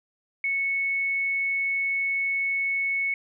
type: tone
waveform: sine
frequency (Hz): 2208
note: C#7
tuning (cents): -7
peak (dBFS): -23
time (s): 0.44-3.14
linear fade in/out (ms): 2
effects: none